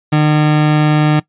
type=tone; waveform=30% pulse; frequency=151.5 Hz; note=D#3; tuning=46 cents flat; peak=-6 dBFS; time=0.12-1.2 s; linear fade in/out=10 ms; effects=noise-tail reverb RT60 0.1 s tail -20 dB re dry + resampled to 8000 Hz

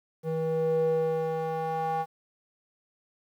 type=tone with band-pass filter sweep; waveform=square; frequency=160.8 Hz; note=E3; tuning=43 cents flat; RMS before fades=-28 dBFS; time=0.23-2.06 s; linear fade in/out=50 ms; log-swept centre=370 to 830 Hz; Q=4.1; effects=10-bit

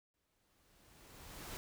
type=noise with exponential growth; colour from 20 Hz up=pink; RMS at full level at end=-45 dBFS; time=0.14-1.57 s; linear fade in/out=0 ms; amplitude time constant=310 ms; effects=none

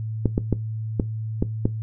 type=clicks; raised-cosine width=3 ms; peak=-6 dBFS; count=6; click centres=0.257 / 0.379 / 0.527 / 0.998 / 1.425 / 1.655 s; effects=noise-tail reverb RT60 0.2 s tail -18 dB re dry + added 110 Hz sine -26 dBFS peak until 1.82 s

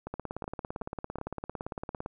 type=two click trains; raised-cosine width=1 ms; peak=-23 / -21 dBFS; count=4 / 35; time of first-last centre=0.07-1.185 / 0.14-2.061 s; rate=2.69 / 17.7 Hz; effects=none

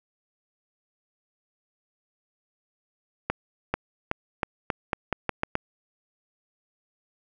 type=accelerating click train; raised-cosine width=0.5 ms; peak=-9 dBFS; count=10; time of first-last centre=3.3-5.554 s; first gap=440 ms; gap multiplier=0.85; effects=none

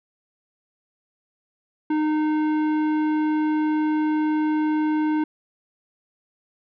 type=tone with tanh clipping; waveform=sine; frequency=307 Hz; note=D#4; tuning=23 cents flat; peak=-21 dBFS; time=1.9-5.24 s; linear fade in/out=5 ms; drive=13 dB; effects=none

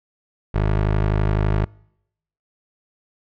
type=tone; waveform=20% pulse; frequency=51.91 Hz; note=G#1; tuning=in tune; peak=-12 dBFS; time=0.54-1.65 s; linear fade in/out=10 ms; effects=noise-tail reverb RT60 0.8 s tail -26 dB re dry + low-pass 2000 Hz 12 dB/octave

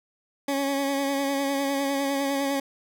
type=tone with vibrato; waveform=20% pulse; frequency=277.2 Hz; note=C#4; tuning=in tune; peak=-19 dBFS; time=0.48-2.6 s; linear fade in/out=5 ms; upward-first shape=sine; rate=9.9 Hz; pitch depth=27 cents each way; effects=none

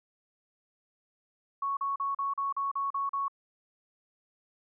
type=tone bursts; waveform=sine; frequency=1108.7 Hz; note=C#6; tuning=in tune; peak=-28 dBFS; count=9; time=1.62-3.282 s; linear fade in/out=5 ms; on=150 ms; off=39 ms; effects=none

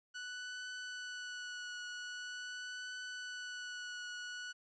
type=tone with vibrato; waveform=sawtooth; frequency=1480 Hz; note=F#6; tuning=in tune; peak=-39 dBFS; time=0.14-4.53 s; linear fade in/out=20 ms; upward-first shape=triangle; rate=0.44 Hz; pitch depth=20 cents each way; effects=resampled to 16000 Hz + 13-bit

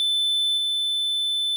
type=tone with level steps; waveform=triangle; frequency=3520 Hz; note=A7; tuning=in tune; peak=-18 / -20 dBFS; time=0-1.56 s; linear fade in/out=0 ms; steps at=0.57 s; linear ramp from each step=10 ms; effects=none

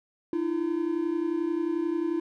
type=tone pair together; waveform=triangle; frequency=308.4 / 339.7 Hz; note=D#4 / F4; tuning=-15 / -48 cents; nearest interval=major second; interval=167 cents; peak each=-28 / -25 dBFS; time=0.33-2.2 s; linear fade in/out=2 ms; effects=none

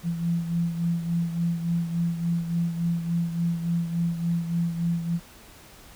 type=beating tone pair; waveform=sine; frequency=168.9 / 172.4 Hz; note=E3 / F3; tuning=+42 / -22 cents; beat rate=3.5 Hz; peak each=-24 / -31 dBFS; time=0.03-5.2 s; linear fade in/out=50 ms; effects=pink hiss -49 dBFS RMS until 5.95 s

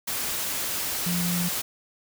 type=tone in noise; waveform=sine; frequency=175.4 Hz; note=F3; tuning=8 cents sharp; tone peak=-25 dBFS; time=1.06-1.49 s; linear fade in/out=10 ms; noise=white; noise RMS=-29 dBFS; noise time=0.07-1.62 s; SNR=+1 dB; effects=none

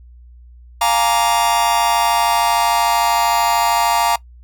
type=chord; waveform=45% pulse; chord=Bb dominant seventh; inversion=second; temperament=just; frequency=699.2 / 839.1 / 932.3 / 1165.4 Hz; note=F5 / Ab5 / Bb5 / D6; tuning=+2 / +18 / 0 / -14 cents; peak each=-20 / -21 / -16 / -22 dBFS; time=0.81-4.16 s; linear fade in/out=5 ms; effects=noise-tail reverb RT60 0.1 s tail -20 dB re dry + added 60 Hz sine -39 dBFS peak until 4.43 s

